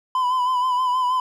triangle tone with vibrato, 1007 Hz, B5, 33 cents sharp, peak -16 dBFS, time 0.15-1.2 s, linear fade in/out 2 ms, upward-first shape sine, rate 6.3 Hz, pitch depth 44 cents each way, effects none

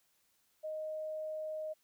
sine tone, 622.3 Hz, D#5, in tune, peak -37 dBFS, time 0.63-1.74 s, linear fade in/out 20 ms, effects white hiss -74 dBFS RMS until 1.83 s

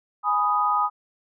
sine chord, G# minor, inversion none, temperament equal, 830.6 / 987.8 / 1244.5 Hz, G#5 / B5 / D#6, 0 / 0 / 0 cents, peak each -25 / -26 / -21 dBFS, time 0.23-0.9 s, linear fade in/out 50 ms, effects none

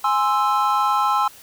triangle chord, Ab augmented, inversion none, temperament equal, 830.6 / 1046.5 / 1318.5 Hz, Ab5 / C6 / E6, 0 / 0 / 0 cents, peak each -19 dBFS, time 0.04-1.28 s, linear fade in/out 5 ms, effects white hiss -45 dBFS RMS until 1.42 s

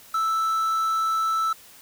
triangle tone with quantisation, 1318.5 Hz, E6, in tune, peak -19 dBFS, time 0.14-1.53 s, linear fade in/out 5 ms, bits 7, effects white hiss -49 dBFS RMS until 1.81 s

